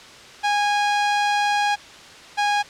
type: tone pair in turn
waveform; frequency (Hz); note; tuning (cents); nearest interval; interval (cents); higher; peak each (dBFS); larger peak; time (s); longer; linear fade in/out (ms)
sawtooth; 823 / 823; G#5 / G#5; -16 / -16; unison; 0; neither; -14; neither; 0.43-1.76 / 2.37-2.63; first; 20
effects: white hiss -42 dBFS RMS until 2.69 s + low-pass 5000 Hz 12 dB/octave